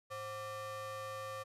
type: ring-modulated tone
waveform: square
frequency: 318.1 Hz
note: D#4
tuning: 38 cents sharp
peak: -39 dBFS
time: 0.1-1.44 s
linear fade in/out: 20 ms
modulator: 849 Hz
effects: resampled to 32000 Hz

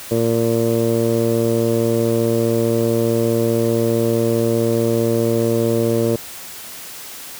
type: tone with low-pass filter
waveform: 15% pulse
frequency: 115.3 Hz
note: A#2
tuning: 19 cents flat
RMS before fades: -17 dBFS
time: 0.11-6.16 s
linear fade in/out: 5 ms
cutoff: 540 Hz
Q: 3
effects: white hiss -34 dBFS RMS until 7.39 s + high-pass 60 Hz 12 dB/octave

